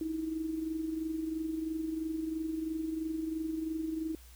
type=tone with amplitude modulation; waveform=sine; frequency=319.2 Hz; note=D#4; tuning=44 cents sharp; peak=-30 dBFS; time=0.01-4.15 s; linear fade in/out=2 ms; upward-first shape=sine; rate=23 Hz; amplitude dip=55%; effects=added 60 Hz sine -52 dBFS peak until 4.35 s + white hiss -59 dBFS RMS until 4.35 s